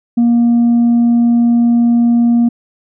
sine tone, 236.3 Hz, A#3, 24 cents sharp, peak -5 dBFS, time 0.17-2.49 s, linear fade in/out 10 ms, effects tanh soft clip ceiling -6 dBFS

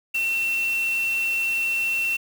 sine tone in noise, 2705 Hz, E7, 44 cents sharp, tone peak -21 dBFS, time 0.14-2.17 s, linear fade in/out 10 ms, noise white, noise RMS -38 dBFS, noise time 0.14-2.17 s, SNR +14 dB, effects none

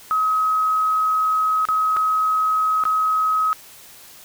sine tone with dropouts, 1272 Hz, D#6, 38 cents sharp, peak -16 dBFS, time 0.11-3.53 s, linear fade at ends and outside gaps 0 ms, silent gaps 1.653-1.687 / 1.965-1.969 / 2.838-2.853 s, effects white hiss -44 dBFS RMS until 4.24 s

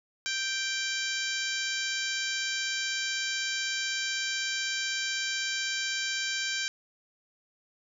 harmonic tone, 784 Hz, G5, in tune, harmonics 2 / 3 / 4 / 5 / 6 / 7 / 8 / 9, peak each -34 / -36 / -37 / -38 / -39 / -39 / -40 / -41 dBFS, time 0.26-6.68 s, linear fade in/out 0 ms, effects 10-bit

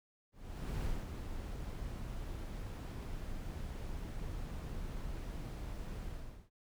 brown noise with ADSR envelope, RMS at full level -36 dBFS, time 0.32-6.5 s, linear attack 500 ms, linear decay 230 ms, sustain -6 dB, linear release 440 ms, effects none

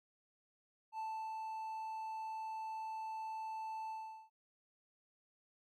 triangle tone with ADSR envelope, 881 Hz, A5, 2 cents sharp, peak -37 dBFS, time 0.92-4.3 s, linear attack 66 ms, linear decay 320 ms, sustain -2 dB, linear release 400 ms, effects none

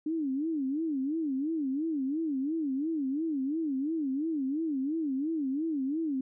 sine tone with vibrato, 293.7 Hz, D4, in tune, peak -28 dBFS, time 0.06-6.21 s, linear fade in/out 5 ms, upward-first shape sine, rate 2.9 Hz, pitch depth 200 cents each way, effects none

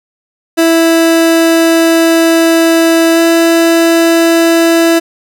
30% pulse tone with pitch glide, 329.6 to 332.5 Hz, E4 to E4, 0 to +15 cents, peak -3 dBFS, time 0.57-5 s, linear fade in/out 20 ms, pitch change +15 cents, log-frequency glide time 3.13-3.19 s, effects none

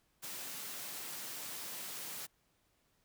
white high-pass noise, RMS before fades -44 dBFS, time 0.22-2.27 s, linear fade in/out 20 ms, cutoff 120 Hz, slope 48 dB/octave, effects pink hiss -75 dBFS RMS until 3.04 s

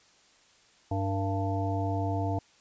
harmonic tone with a mistuned harmonic, 98 Hz, G2, in tune, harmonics 1 / 3 / 5 / 7 / 9, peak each -29 / -34 / -39 / -34 / -38 dBFS, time 0.91-2.39 s, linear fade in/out 5 ms, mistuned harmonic 5, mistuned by -75 cents, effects white hiss -61 dBFS RMS until 2.6 s + resampled to 16000 Hz

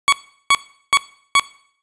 20% pulse tone bursts, 1121 Hz, C#6, 19 cents sharp, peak -5 dBFS, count 4, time 0.08-1.396 s, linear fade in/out 0 ms, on 44 ms, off 380 ms, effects noise-tail reverb RT60 0.6 s tail -19 dB re dry + resampled to 22050 Hz

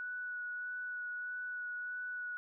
sine tone with vibrato, 1473 Hz, F#6, 8 cents flat, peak -38 dBFS, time 0-2.37 s, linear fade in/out 0 ms, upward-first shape sine, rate 1.6 Hz, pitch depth 11 cents each way, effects none

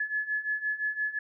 sine beating tone pair, 1708 / 1713.8 Hz, G#6 / A6, +48 / -46 cents, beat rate 5.8 Hz, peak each -33 / -30 dBFS, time 0-1.19 s, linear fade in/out 5 ms, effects none

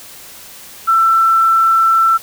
sine tone, 1337 Hz, E6, 24 cents sharp, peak -8 dBFS, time 0.87-2.18 s, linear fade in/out 20 ms, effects white hiss -36 dBFS RMS until 2.22 s

